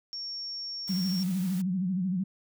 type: tone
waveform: sine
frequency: 5500 Hz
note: F8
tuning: 27 cents flat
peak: -34 dBFS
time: 0.13-1.23 s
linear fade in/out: 0 ms
type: noise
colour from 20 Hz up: white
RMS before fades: -46 dBFS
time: 0.87-1.62 s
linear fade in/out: 10 ms
type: tone with vibrato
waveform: sine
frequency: 185 Hz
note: F#3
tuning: in tune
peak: -26 dBFS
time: 0.89-2.24 s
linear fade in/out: 10 ms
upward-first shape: sine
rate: 13 Hz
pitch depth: 100 cents each way
effects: none